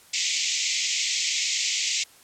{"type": "band-pass noise", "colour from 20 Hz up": "white", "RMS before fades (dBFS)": -26, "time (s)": [0.13, 2.04], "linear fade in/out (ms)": 10, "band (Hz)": [2000, 7500], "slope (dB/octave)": 96, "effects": ["white hiss -53 dBFS RMS until 2.23 s", "low-pass 12000 Hz 12 dB/octave"]}